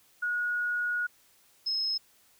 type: tone pair in turn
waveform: sine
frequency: 1450 / 5167 Hz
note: F#6 / E8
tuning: -35 / -35 cents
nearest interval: octave + minor seventh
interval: 2200 cents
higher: second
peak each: -27 dBFS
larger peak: neither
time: 0.22-1.07 / 1.66-1.98 s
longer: first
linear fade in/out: 10 ms
effects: white hiss -63 dBFS RMS until 2.39 s